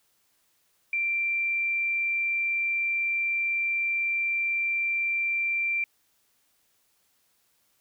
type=tone; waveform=sine; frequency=2358 Hz; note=D7; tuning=6 cents sharp; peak=-24 dBFS; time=0.93-5.84 s; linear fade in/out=2 ms; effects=white hiss -69 dBFS RMS until 7.8 s